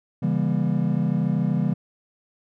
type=chord; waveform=triangle; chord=C# diminished seventh; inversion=none; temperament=just; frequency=138.59 / 166.31 / 199.57 / 239.5 Hz; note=C#3 / E3 / G3 / Bb3; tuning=0 / +16 / +31 / +47 cents; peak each=-24 / -22 / -23 / -26 dBFS; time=0.22-1.74 s; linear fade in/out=10 ms; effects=none